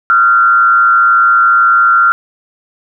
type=tone with frequency modulation; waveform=sine; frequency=1377 Hz; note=F6; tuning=25 cents flat; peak=-5 dBFS; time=0.1-2.12 s; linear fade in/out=0 ms; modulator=112 Hz; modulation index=0.65; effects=none